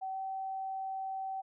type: tone with pitch glide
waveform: sine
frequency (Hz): 763 to 768.3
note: G5 to G5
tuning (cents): -47 to -35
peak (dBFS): -35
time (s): 0.01-1.42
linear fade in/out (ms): 20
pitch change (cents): +12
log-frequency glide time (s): 0.11-0.17
effects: none